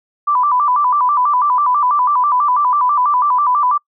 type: tone with vibrato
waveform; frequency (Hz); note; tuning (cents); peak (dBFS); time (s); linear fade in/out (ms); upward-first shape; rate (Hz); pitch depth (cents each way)
sine; 1081; C#6; -44; -11; 0.27-3.78; 10; square; 6.1; 140
effects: noise-tail reverb RT60 0.1 s tail -26 dB re dry